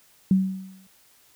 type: tone with exponential decay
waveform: sine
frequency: 189.7 Hz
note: F#3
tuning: 43 cents sharp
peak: -13 dBFS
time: 0.31-0.87 s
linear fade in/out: 2 ms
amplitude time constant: 120 ms
effects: white hiss -58 dBFS RMS until 1.35 s